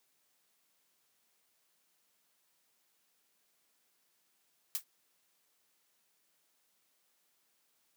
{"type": "noise with exponential decay", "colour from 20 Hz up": "blue", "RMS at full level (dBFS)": -30, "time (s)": [4.75, 4.84], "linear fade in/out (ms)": 0, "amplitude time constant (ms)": 19, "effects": ["white hiss -75 dBFS RMS until 7.96 s", "high-pass 150 Hz 12 dB/octave"]}